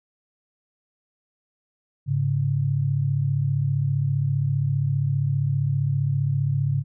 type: tone pair together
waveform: sine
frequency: 104.88 / 140 Hz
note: G#2 / C#3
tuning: +17 / +18 cents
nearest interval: perfect fourth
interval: 501 cents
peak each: -25 / -21 dBFS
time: 2.06-6.84 s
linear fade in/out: 50 ms
effects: none